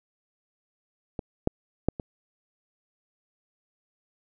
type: clicks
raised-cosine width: 2 ms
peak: -18 / -8 / -8 / -20 dBFS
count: 4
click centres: 1.192 / 1.474 / 1.886 / 1.998 s
effects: none